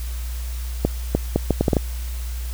accelerating click train, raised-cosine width 2 ms, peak -3 dBFS, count 8, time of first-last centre 0.85-1.768 s, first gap 300 ms, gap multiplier 0.7, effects added 60 Hz sine -25 dBFS peak until 2.53 s + white hiss -40 dBFS RMS until 2.53 s

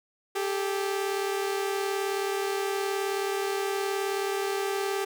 sawtooth tone pair together, 393 / 432 Hz, G4 / A4, +4 / -32 cents, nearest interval major second, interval 164 cents, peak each -24 / -30 dBFS, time 0.35-5.05 s, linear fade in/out 10 ms, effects none

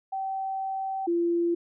sine tone pair in turn, 771 / 342.1 Hz, G5 / F4, -29 / -36 cents, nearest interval octave + major second, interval 1407 cents, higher first, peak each -28 / -22 dBFS, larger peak second, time 0.12-1.07 / 1.07-1.55 s, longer first, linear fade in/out 10 ms, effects none

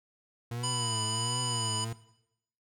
40% pulse tone with vibrato, 116.6 Hz, A#2, 1 cent sharp, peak -33 dBFS, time 0.51-1.93 s, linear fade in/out 5 ms, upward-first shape triangle, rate 1.4 Hz, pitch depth 130 cents each way
harmonic tone, 991 Hz, B5, 6 cents sharp, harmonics 1 / 3 / 5 / 7 / 9, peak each -37 / -37 / -37 / -37 / -37 dBFS, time 0.63-1.85 s, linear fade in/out 10 ms
effects noise-tail reverb RT60 0.8 s tail -18 dB re dry

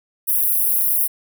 white high-pass noise, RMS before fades -18 dBFS, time 0.27-1.08 s, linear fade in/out 20 ms, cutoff 10000 Hz, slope 96 dB/octave, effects none

